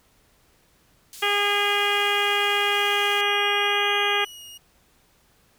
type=band-pass noise; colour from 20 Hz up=pink; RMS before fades=-42 dBFS; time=1.13-3.21 s; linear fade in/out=0 ms; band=4700 to 15000 Hz; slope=12 dB/octave
type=harmonic tone; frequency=408.2 Hz; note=G#4; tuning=30 cents flat; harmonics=1 / 2 / 3 / 4 / 5 / 6 / 7 / 8; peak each=-28 / -28 / -28 / -28 / -28 / -28 / -28 / -28 dBFS; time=1.22-4.25 s; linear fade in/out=10 ms
type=tone with vibrato; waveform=sawtooth; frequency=2960 Hz; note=F#7; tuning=in tune; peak=-37 dBFS; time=2.74-4.58 s; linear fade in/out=10 ms; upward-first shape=sine; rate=1 Hz; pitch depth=58 cents each way
effects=pink hiss -61 dBFS RMS until 5.58 s